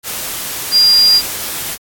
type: tone in noise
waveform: sine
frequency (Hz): 4800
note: D8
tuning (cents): +37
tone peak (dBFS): -6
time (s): 0.71-1.22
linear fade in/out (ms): 50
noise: white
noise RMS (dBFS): -22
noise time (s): 0.03-1.78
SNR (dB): +13
effects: AAC 64 kbps